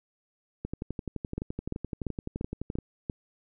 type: two click trains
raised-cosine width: 3 ms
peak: -18 / -20 dBFS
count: 6 / 26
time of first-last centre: 1.38-3.098 / 0.65-2.787 s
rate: 2.91 / 11.7 Hz
effects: none